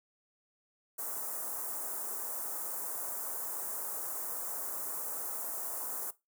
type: band-stop noise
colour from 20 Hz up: white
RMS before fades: -38 dBFS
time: 0.98-6.11 s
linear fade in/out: 10 ms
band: 1300 to 7900 Hz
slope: 24 dB/octave
effects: noise-tail reverb RT60 0.2 s tail -18 dB re dry + high-pass 400 Hz 12 dB/octave